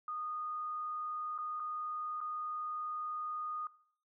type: tone with dropouts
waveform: sine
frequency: 1232 Hz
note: D#6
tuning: 17 cents flat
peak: -37 dBFS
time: 0.08-3.67 s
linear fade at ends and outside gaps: 2 ms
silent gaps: 1.379-1.386 / 1.598-1.601 / 2.205-2.212 s
effects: noise-tail reverb RT60 0.6 s tail -19 dB re dry